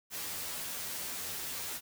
white noise with comb filter, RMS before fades -39 dBFS, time 0.1-1.81 s, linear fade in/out 50 ms, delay 12 ms, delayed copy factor +0.9, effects none

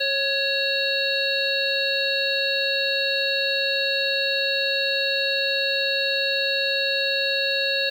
harmonic tone with a mistuned harmonic, 547 Hz, C#5, 23 cents flat, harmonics 1 / 3 / 5 / 7 / 8, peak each -27 / -27 / -27 / -27 / -27 dBFS, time 0-7.9 s, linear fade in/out 10 ms, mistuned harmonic 3, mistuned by +33 cents, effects 8-bit

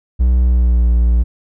triangle tone with pitch glide, 61.74 to 58.75 Hz, B1 to A#1, 0 to +14 cents, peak -7 dBFS, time 0.19-1.24 s, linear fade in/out 20 ms, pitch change -86 cents, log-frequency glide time 0.45-0.9 s, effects none

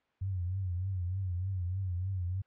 sine tone with vibrato, 92.3 Hz, F#2, 4 cents flat, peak -31 dBFS, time 0.21-2.42 s, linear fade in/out 10 ms, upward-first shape triangle, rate 3.3 Hz, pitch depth 110 cents each way, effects white hiss -73 dBFS RMS until 2.46 s + low-pass 2000 Hz 12 dB/octave

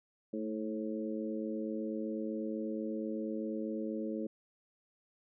harmonic tone with a mistuned harmonic, 108.1 Hz, A2, 30 cents flat, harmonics 2 / 3 / 4 / 5, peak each -38 / -39 / -42 / -43 dBFS, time 0.33-4.27 s, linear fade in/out 5 ms, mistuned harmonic 2, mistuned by +29 cents, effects none

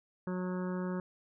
harmonic tone, 182.6 Hz, F#3, 23 cents flat, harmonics 1 / 2 / 3 / 5 / 6 / 7 / 8 / 9, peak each -34 / -40 / -44 / -48 / -50 / -51 / -52 / -53 dBFS, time 0.27-1 s, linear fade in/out 2 ms, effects none

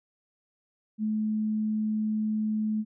sine tone, 215.4 Hz, A3, 37 cents flat, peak -25 dBFS, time 0.98-2.85 s, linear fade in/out 50 ms, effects none

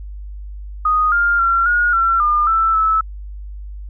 sine tone with pitch steps, 1243 / 1403 / 1367 / 1438 / 1354 / 1207 / 1327 / 1306 Hz, D#6 / F6 / F6 / F#6 / E6 / D6 / E6 / E6, -2 / +8 / -37 / -50 / +46 / +47 / +11 / -17 cents, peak -12 dBFS, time 0.85-3.01 s, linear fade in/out 5 ms, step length 270 ms, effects added 50 Hz sine -28 dBFS peak until 3.89 s

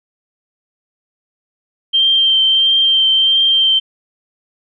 sine tone with vibrato, 3144 Hz, G7, 4 cents sharp, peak -9 dBFS, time 1.93-3.8 s, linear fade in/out 20 ms, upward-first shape triangle, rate 1.5 Hz, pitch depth 16 cents each way, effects none

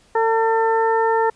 harmonic tone, 449.9 Hz, A4, 39 cents sharp, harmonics 1 / 2 / 3 / 4, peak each -18 / -18 / -28 / -27 dBFS, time 0.15-1.3 s, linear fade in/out 5 ms, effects pink hiss -55 dBFS RMS until 1.35 s + resampled to 22050 Hz

